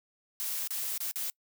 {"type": "noise with dropouts", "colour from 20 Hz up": "blue", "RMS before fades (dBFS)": -34, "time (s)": [0.4, 1.3], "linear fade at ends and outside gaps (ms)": 0, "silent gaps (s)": [[0.675, 0.706], [0.977, 1.004], [1.113, 1.158]], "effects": ["noise-tail reverb RT60 0.1 s tail -26 dB re dry"]}